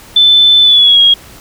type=tone with pitch glide; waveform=sine; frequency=3520 to 3284 Hz; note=A7 to G#7; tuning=0 to -20 cents; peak=-3 dBFS; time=0.16-1.14 s; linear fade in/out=5 ms; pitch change=-120 cents; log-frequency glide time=0.62-1.01 s; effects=pink hiss -36 dBFS RMS until 1.4 s